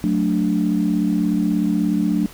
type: chord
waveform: sine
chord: D major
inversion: first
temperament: just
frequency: 183.54 / 220.2 / 293.7 Hz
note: F#3 / A3 / D4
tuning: -14 / +2 / 0 cents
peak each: -20 dBFS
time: 0.04-2.26 s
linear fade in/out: 0 ms
effects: tanh soft clip ceiling -7 dBFS + pink hiss -42 dBFS RMS until 2.33 s